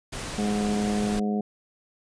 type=noise; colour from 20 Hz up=pink; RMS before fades=-34 dBFS; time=0.12-1.2 s; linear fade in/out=10 ms
type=harmonic tone; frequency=104.2 Hz; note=G#2; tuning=6 cents sharp; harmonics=2 / 3 / 4 / 5 / 6 / 7; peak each=-24 / -38 / -32 / -40 / -42 / -35 dBFS; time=0.38-1.41 s; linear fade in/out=5 ms
effects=resampled to 22050 Hz